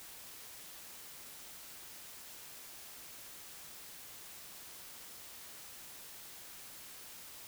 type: silence
effects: white hiss -51 dBFS RMS until 7.47 s